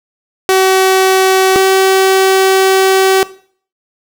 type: tone pair in turn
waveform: sawtooth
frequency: 379 / 382.1 Hz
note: F#4 / G4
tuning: +42 / -44 cents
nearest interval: unison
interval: 14 cents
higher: second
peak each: -3 dBFS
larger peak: neither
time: 0.49-1.56 / 1.56-3.23 s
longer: second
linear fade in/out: 0 ms
effects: noise-tail reverb RT60 0.5 s tail -18 dB re dry